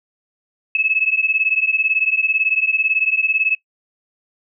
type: beating tone pair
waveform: sine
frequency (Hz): 2583 / 2601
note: E7 / E7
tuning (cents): -36 / -24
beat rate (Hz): 18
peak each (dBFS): -18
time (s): 0.75-3.55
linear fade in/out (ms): 2
effects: noise-tail reverb RT60 0.1 s tail -20 dB re dry